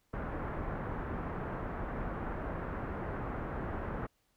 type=low-pass noise; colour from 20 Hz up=pink; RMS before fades=-38 dBFS; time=0.13-4.07 s; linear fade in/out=10 ms; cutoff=1600 Hz; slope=24 dB/octave; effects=pink hiss -75 dBFS RMS until 4.36 s